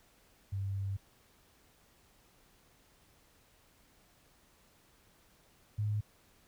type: tone pair in turn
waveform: sine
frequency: 98 / 105.2 Hz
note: G2 / G#2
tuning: 0 / +23 cents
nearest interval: minor second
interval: 123 cents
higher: second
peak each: -33 / -30 dBFS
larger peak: second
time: 0.52-0.97 / 5.78-6.01 s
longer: first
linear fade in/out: 10 ms
effects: pink hiss -66 dBFS RMS until 6.47 s